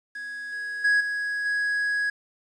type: tone with level steps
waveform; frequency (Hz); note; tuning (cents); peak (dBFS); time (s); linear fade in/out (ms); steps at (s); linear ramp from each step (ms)
triangle; 1664; G#6; +3; -31 / -28 / -16 / -24 / -21; 0.15-2.1; 5; 0.52 / 0.84 / 1 / 1.45; 10
effects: resampled to 24000 Hz + 9-bit